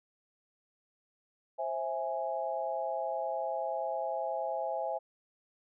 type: chord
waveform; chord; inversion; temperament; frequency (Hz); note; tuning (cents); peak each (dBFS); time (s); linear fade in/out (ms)
sine; C augmented; none; equal with one note detuned; 529 / 659.3 / 830.6; C5 / E5 / G#5; +19 / 0 / 0; -37 / -35 / -36; 1.58-4.99; 20
effects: none